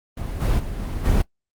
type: noise with level steps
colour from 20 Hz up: brown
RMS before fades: -28 / -19 / -29 / -27 / -18 dBFS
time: 0.17-1.22 s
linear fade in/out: 5 ms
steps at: 0.4 / 0.58 / 0.78 / 1.04 s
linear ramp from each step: 20 ms
effects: noise-tail reverb RT60 0.1 s tail -18 dB re dry + Opus 24 kbps